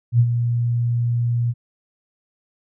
sine tone with ADSR envelope, 119.1 Hz, A#2, 38 cents sharp, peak -9 dBFS, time 0.12-1.54 s, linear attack 74 ms, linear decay 61 ms, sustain -8 dB, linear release 41 ms, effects none

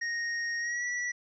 square tone with pitch glide, 1864.7 to 1948.4 Hz, A#6 to B6, 0 to -24 cents, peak -31 dBFS, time 0.01-1.12 s, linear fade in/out 10 ms, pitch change +76 cents, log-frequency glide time 0.59-0.85 s, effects resampled to 16000 Hz

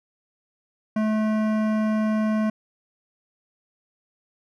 sine tone with hard clipping, 216.2 Hz, A3, 30 cents flat, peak -22 dBFS, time 0.96-2.5 s, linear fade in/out 5 ms, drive 15 dB, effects none

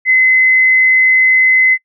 sine tone, 2042 Hz, C7, 43 cents flat, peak -6 dBFS, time 0.05-1.78 s, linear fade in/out 50 ms, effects noise-tail reverb RT60 0.1 s tail -26 dB re dry

